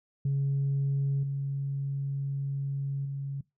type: tone with level steps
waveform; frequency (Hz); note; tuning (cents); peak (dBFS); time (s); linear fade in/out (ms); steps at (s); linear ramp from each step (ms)
sine; 138.59; C#3; 0; -23 / -28 / -31; 0.25-3.41; 5; 1.23 / 3.05; 5
effects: noise-tail reverb RT60 0.2 s tail -22 dB re dry + tanh soft clip ceiling -22 dBFS